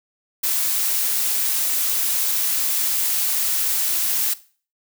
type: noise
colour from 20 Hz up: blue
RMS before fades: -21 dBFS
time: 0.43-4.34 s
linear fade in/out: 10 ms
effects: noise-tail reverb RT60 0.4 s tail -17 dB re dry